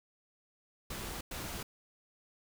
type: noise bursts at uneven times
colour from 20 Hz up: pink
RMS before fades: -41 dBFS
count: 2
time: 0.9-1.21 / 1.31-1.63 s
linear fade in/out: 5 ms
effects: none